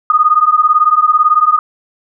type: beating tone pair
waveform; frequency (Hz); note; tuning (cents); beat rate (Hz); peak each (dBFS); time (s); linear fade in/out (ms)
sine; 1225 / 1243; D#6 / D#6; -27 / -2; 18; -10; 0.1-1.59; 2
effects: none